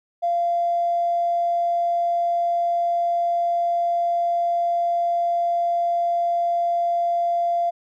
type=tone with tanh clipping; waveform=triangle; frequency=690 Hz; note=F5; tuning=21 cents flat; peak=-18 dBFS; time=0.22-7.71 s; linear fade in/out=20 ms; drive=2 dB; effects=none